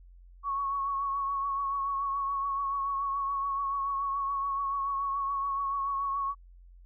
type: tone with vibrato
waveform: sine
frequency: 1108.7 Hz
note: C#6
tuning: in tune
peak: -28 dBFS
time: 0.43-6.35 s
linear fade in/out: 50 ms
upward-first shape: triangle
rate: 7 Hz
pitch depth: 35 cents each way
effects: added 44 Hz sine -50 dBFS peak until 6.85 s